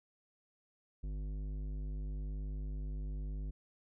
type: tone with tanh clipping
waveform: sine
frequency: 50.5 Hz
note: G#1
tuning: 48 cents flat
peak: -39 dBFS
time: 1.03-3.51 s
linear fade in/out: 10 ms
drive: 13 dB
effects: none